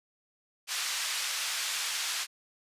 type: band-pass noise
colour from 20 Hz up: white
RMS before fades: -33 dBFS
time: 0.67-2.27 s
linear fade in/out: 50 ms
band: 1300 to 6400 Hz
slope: 12 dB/octave
effects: resampled to 32000 Hz